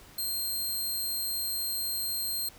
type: tone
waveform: 10% pulse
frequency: 4188 Hz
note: C8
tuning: 1 cent sharp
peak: -23 dBFS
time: 0.18-2.49 s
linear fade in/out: 5 ms
effects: pink hiss -53 dBFS RMS until 2.58 s